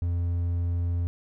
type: tone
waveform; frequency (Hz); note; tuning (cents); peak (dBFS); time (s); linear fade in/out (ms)
triangle; 86.5; F2; -16; -22; 0.02-1.07; 0
effects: none